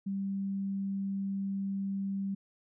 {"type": "tone", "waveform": "sine", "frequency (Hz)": 196, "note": "G3", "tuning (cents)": 0, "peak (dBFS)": -31, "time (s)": [0.06, 2.35], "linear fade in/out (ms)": 10, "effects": []}